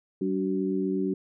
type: tone cluster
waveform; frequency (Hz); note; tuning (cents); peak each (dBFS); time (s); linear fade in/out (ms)
sine; 191.9 / 287.5 / 375.8; G3 / D4 / F#4; -37 / -37 / +27; -29; 0.21-1.14; 5
effects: none